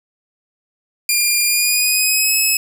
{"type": "tone with pitch glide", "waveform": "10% pulse", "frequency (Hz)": [2405, 2578], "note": ["D7", "E7"], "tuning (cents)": [41, -39], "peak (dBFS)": -5, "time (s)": [1.09, 2.57], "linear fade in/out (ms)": 2, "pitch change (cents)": 120, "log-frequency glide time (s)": [1.46, 2.36], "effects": []}